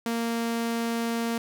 sawtooth tone, 231.5 Hz, A#3, 12 cents flat, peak -22 dBFS, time 0.06-1.38 s, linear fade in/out 2 ms, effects none

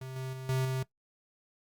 square tone with level steps, 130.81 Hz, C3, in tune, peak -40 / -36 / -40 / -28 / -31 dBFS, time 0.01-0.83 s, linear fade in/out 5 ms, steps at 0.16 / 0.33 / 0.49 / 0.65 s, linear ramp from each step 2 ms, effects noise-tail reverb RT60 0.1 s tail -19 dB re dry + Opus 48 kbps

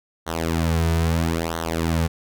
sawtooth tone with flanger, 82.41 Hz, E2, in tune, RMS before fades -22 dBFS, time 0.26-2.08 s, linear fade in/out 20 ms, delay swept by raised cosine 0.4 to 3.7 ms, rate 0.76 Hz, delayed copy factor -0.85, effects none

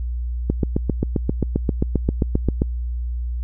click train, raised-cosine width 3 ms, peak -5 dBFS, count 17, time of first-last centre 0.5-2.619 s, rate 7.55 Hz, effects added 60 Hz sine -22 dBFS peak until 3.43 s

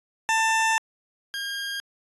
20% pulse tone pair in turn, 891 / 1615.3 Hz, A5 / G#6, +22 / -49 cents, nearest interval minor seventh, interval 1029 cents, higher second, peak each -15 / -24 dBFS, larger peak first, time 0.29-0.78 / 1.34-1.8 s, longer first, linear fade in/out 0 ms, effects resampled to 24000 Hz

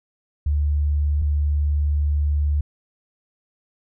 sine tone pair in turn, 73.42 / 73.42 Hz, D2 / D2, 0 / 0 cents, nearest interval unison, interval 0 cents, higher neither, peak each -17 dBFS, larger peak neither, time 0.46-1.22 / 1.22-2.61 s, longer second, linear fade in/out 5 ms, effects none

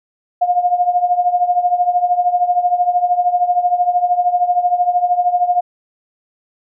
sine tone with tremolo, 713 Hz, F5, 36 cents sharp, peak -8 dBFS, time 0.41-5.61 s, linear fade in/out 10 ms, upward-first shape triangle, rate 13 Hz, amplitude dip 85%, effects none

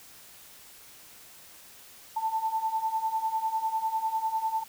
sine beating tone pair, 880 / 890 Hz, A5 / A5, 0 / +20 cents, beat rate 10 Hz, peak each -32 / -28 dBFS, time 2.16-4.64 s, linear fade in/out 10 ms, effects white hiss -51 dBFS RMS until 4.68 s

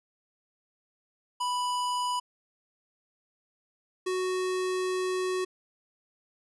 square tone pair in turn, 987.8 / 370 Hz, B5 / F#4, 0 / 0 cents, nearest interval octave + perfect fourth, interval 1700 cents, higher first, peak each -28 dBFS, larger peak neither, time 1.4-2.2 / 4.06-5.45 s, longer second, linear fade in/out 10 ms, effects resampled to 24000 Hz

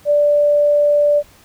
sine tone, 586 Hz, D5, 4 cents flat, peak -10 dBFS, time 0.05-1.23 s, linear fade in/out 50 ms, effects pink hiss -48 dBFS RMS until 1.44 s

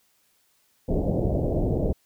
pink low-pass noise, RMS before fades -24 dBFS, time 0.88-1.93 s, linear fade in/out 10 ms, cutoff 670 Hz, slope 48 dB/octave, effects white hiss -66 dBFS RMS until 2.05 s

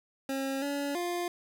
25% pulse tone with pitch steps, 270.2 / 283.8 / 350.3 Hz, C#4 / C#4 / F4, -44 / +41 / +5 cents, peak -27 dBFS, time 0.29-1.28 s, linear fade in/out 2 ms, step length 330 ms, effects none

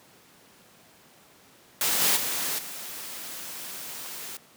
white noise with level steps, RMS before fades -25 / -22 / -29 / -38 dBFS, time 1.81-4.37 s, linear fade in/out 2 ms, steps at 2.01 / 2.16 / 2.58 s, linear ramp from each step 10 ms, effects pink hiss -55 dBFS RMS until 4.56 s + high-pass 150 Hz 12 dB/octave

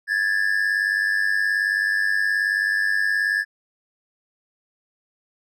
triangle tone pair together, 1661.2 / 1760 Hz, G#6 / A6, 0 / 0 cents, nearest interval minor second, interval 100 cents, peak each -20 dBFS, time 0.07-3.45 s, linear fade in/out 50 ms, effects none

